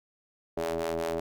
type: ring-modulated tone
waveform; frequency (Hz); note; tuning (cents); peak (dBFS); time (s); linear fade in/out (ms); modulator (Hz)
sawtooth; 82.41; E2; 0; -22; 0.57-1.2; 5; 497
effects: none